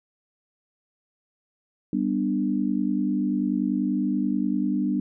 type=chord; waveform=sine; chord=G major; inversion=none; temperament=equal with one note detuned; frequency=196 / 246.9 / 296.6 Hz; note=G3 / B3 / D4; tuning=0 / 0 / +17 cents; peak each=-26 dBFS; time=1.93-5 s; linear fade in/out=2 ms; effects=none